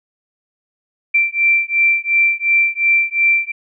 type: beating tone pair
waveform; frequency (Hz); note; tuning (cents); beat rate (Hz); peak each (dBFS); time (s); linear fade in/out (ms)
sine; 2349 / 2351.8; D7 / D7; 0 / +2; 2.8; -15; 1.14-3.52; 10
effects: none